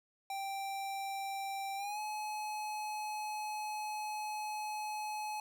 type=tone with pitch glide; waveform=square; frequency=784 to 850 Hz; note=G5 to G#5; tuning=0 to +40 cents; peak=-38 dBFS; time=0.3-5.4 s; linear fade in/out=2 ms; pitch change=+140 cents; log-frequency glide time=1.76-1.99 s; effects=none